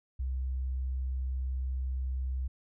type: tone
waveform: sine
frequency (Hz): 64.7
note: C2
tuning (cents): -19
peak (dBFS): -30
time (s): 0.19-2.48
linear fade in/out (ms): 10
effects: none